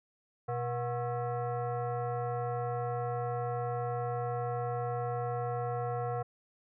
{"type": "tone with frequency modulation", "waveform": "sine", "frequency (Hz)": 122.5, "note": "B2", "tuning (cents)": -14, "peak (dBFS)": -31, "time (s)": [0.48, 6.23], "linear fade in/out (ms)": 10, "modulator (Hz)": 604, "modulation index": 1.4, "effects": []}